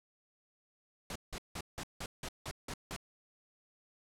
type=noise bursts; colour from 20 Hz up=pink; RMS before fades=-41 dBFS; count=9; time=1.1-2.964 s; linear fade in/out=2 ms; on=56 ms; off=170 ms; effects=low-pass 10000 Hz 12 dB/octave